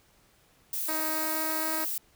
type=noise; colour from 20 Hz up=violet; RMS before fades=-32 dBFS; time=0.73-1.98 s; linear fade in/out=2 ms
type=tone with pitch glide; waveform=10% pulse; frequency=314.2 to 316.4 Hz; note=D#4 to D#4; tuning=+17 to +29 cents; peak=-23 dBFS; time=0.88-1.85 s; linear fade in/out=10 ms; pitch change=+12 cents; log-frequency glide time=1.18-1.66 s
effects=pink hiss -63 dBFS RMS until 2.15 s